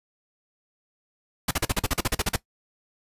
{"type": "noise bursts", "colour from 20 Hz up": "pink", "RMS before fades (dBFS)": -23, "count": 13, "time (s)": [1.48, 2.362], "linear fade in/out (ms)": 5, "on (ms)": 30, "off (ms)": 41, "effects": ["noise-tail reverb RT60 0.1 s tail -18 dB re dry", "resampled to 32000 Hz"]}